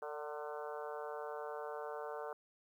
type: harmonic tone with a mistuned harmonic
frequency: 150 Hz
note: D3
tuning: 37 cents sharp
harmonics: 3 / 4 / 5 / 6 / 7 / 8 / 9 / 10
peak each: -45 / -47 / -49 / -51 / -52 / -53 / -54 / -55 dBFS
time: 0.02-2.33 s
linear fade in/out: 2 ms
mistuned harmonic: 4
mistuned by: -32 cents
effects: 12-bit